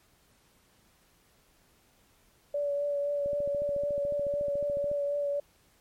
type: tone with vibrato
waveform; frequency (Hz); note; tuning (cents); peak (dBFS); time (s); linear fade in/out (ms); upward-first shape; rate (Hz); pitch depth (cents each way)
sine; 574; D5; -40; -27; 2.54-5.4; 5; triangle; 3.9; 21
type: click train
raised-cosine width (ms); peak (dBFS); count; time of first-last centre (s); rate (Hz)
3; -31; 24; 3.26-4.915; 13.9
effects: pink hiss -65 dBFS RMS until 5.8 s + MP3 64 kbps